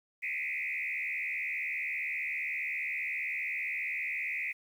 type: tone with frequency modulation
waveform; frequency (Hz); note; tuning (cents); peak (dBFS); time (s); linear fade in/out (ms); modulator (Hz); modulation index
sine; 2256; C#7; +30; -32; 0.22-4.53; 20; 75.1; 3.8
effects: 10-bit